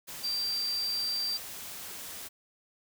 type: tone in noise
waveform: sine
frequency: 4700 Hz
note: D8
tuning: 1 cent sharp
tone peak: -29 dBFS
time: 0.23-1.38 s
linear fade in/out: 20 ms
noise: white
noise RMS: -42 dBFS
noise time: 0.07-2.29 s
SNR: +10 dB
effects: none